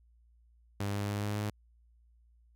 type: tone with pitch steps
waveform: sawtooth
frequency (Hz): 100.7 / 101.69 / 102.7 / 103.71 / 104.73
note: G2 / G#2 / G#2 / G#2 / G#2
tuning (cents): +47 / -36 / -19 / -2 / +15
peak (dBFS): -28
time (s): 0.8-1.5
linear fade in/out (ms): 5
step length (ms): 140
effects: added 58 Hz sine -61 dBFS peak until 2.55 s